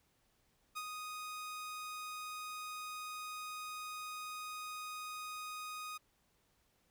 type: tone with ADSR envelope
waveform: sawtooth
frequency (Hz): 1244.5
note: D#6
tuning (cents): 0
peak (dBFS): -35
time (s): 0.75-5.98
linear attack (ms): 23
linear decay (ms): 50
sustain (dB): -4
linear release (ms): 13
effects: pink hiss -75 dBFS RMS until 6.9 s